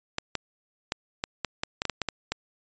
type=clicks; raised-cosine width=0.2 ms; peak=-10 dBFS; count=12; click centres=0.184 / 0.353 / 0.921 / 1.239 / 1.447 / 1.635 / 1.819 / 1.853 / 1.897 / 2.017 / 2.087 / 2.32 s; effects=resampled to 16000 Hz